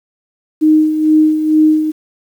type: tone with tremolo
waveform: sine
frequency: 310 Hz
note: D#4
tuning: 6 cents flat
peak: -5 dBFS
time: 0.61-1.92 s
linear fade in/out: 20 ms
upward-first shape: sine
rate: 2.2 Hz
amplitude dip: 60%
effects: 7-bit